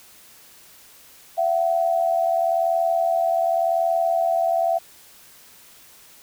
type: tone pair together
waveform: sine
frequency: 673.1 / 754 Hz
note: E5 / F#5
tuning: +36 / +32 cents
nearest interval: major second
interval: 196 cents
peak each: -19 / -23 dBFS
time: 1.37-4.79 s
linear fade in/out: 20 ms
effects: white hiss -49 dBFS RMS until 6.22 s